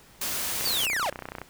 white noise, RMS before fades -30 dBFS, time 0.21-0.86 s, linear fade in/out 5 ms
click train, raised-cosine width 0.5 ms, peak -20 dBFS, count 26, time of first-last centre 0.61-1.416 s, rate 31 Hz
45% pulse linear sweep, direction down, 4749 to 493.9 Hz, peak -25 dBFS, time 0.65-1.1 s, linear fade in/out 5 ms
effects pink hiss -54 dBFS RMS until 1.49 s

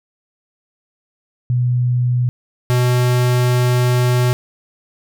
sine / square tone pair in turn, 123.47 / 123.98 Hz, B2 / B2, 0 / +7 cents, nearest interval unison, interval 7 cents, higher second, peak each -13 dBFS, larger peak neither, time 1.5-2.29 / 2.7-4.33 s, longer second, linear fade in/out 0 ms, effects none

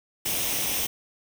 white noise with comb filter, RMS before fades -27 dBFS, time 0.25-0.87 s, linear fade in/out 10 ms, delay 0.34 ms, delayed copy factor +0.5, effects none

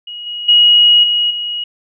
sine tone with level steps, 2897 Hz, F#7, 37 cents flat, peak -25 / -21 / -5 / -11 / -18 dBFS, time 0.07-1.64 s, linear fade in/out 5 ms, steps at 0.26 / 0.48 / 1.03 / 1.3 s, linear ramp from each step 10 ms, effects none

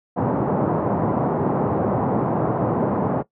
pink band-pass noise, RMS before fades -21 dBFS, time 0.16-3.23 s, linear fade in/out 20 ms, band 120 to 960 Hz, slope 24 dB/octave, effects noise-tail reverb RT60 0.1 s tail -18 dB re dry

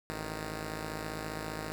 5% pulse tone pair together, 55 / 155.56 Hz, A1 / D#3, 0 / 0 cents, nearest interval octave + tritone, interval 1800 cents, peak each -28 dBFS, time 0.1-1.72 s, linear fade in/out 0 ms, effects none

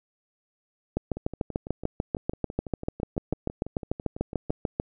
two click trains, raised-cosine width 2 ms, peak -12 / -22 dBFS, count 27 / 21, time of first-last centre 0.97-4.799 / 1.17-4.498 s, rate 6.79 / 6.01 Hz, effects none

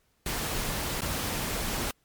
pink noise with dropouts, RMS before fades -31 dBFS, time 0.26-1.91 s, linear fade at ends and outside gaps 2 ms, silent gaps 1.008-1.018 s, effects pink hiss -70 dBFS RMS until 2.04 s + MP3 96 kbps

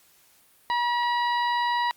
harmonic tone with a mistuned harmonic, 961 Hz, B5, 48 cents flat, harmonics 1 / 2 / 3 / 4 / 5, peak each -23 / -30 / -39 / -35 / -43 dBFS, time 0.7-1.91 s, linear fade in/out 0 ms, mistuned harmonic 4, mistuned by +38 cents, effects white hiss -59 dBFS RMS until 1.96 s + Opus 48 kbps

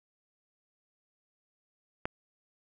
click, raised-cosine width 0.5 ms, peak -16 dBFS, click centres 2.055 s, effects none

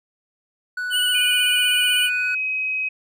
triangle tone, 1480 Hz, F#6, in tune, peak -22 dBFS, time 0.77-2.35 s, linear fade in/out 5 ms
square tone with vibrato, 2960 Hz, F#7, in tune, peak -19 dBFS, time 0.9-2.1 s, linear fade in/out 50 ms, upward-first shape sine, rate 16 Hz, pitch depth 31 cents each way
sine tone with pitch glide, 2456 to 2534 Hz, D#7 to D#7, -23 to +31 cents, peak -21 dBFS, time 1.14-2.89 s, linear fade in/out 10 ms, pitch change +54 cents, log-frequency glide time 2.01-2.31 s
effects none

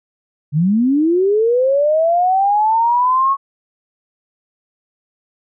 sine linear sweep, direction up, 138.59 to 1108 Hz, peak -11 dBFS, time 0.52-3.37 s, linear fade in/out 50 ms, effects none

